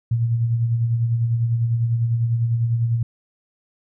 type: tone with tremolo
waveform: sine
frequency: 116.54 Hz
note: A#2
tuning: in tune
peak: -15 dBFS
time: 0.11-3.03 s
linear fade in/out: 5 ms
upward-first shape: sine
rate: 10 Hz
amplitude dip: 45%
effects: none